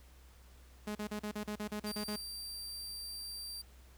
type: tone bursts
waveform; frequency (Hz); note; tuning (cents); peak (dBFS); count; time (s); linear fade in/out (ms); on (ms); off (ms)
sawtooth; 210; G#3; +19; -33; 11; 0.87-2.161; 5; 81; 40
type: tone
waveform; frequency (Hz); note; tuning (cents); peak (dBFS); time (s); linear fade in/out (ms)
sawtooth; 4699; D8; 0; -39; 1.86-3.62; 10
effects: added 63 Hz sine -56 dBFS peak until 3.97 s + pink hiss -64 dBFS RMS until 3.97 s